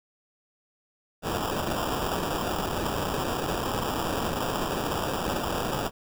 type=noise with sample-and-hold; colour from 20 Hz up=white; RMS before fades=-29 dBFS; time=1.22-5.91 s; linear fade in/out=50 ms; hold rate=2100 Hz; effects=none